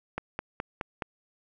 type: click train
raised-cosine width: 0.5 ms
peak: -16 dBFS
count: 5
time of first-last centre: 0.18-1.022 s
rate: 4.75 Hz
effects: none